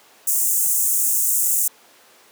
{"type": "high-pass noise", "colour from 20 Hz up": "pink", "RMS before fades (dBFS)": -19, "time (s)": [0.27, 1.68], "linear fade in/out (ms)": 5, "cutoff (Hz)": 6900, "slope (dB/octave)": 48, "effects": ["pink hiss -50 dBFS RMS until 2.31 s", "high-pass 400 Hz 12 dB/octave"]}